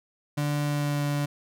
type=tone with pitch glide; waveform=35% pulse; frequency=146.5 to 144.9 Hz; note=D3 to D3; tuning=-4 to -23 cents; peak=-23 dBFS; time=0.37-1.26 s; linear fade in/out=10 ms; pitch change=-19 cents; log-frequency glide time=0.64-1.02 s; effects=none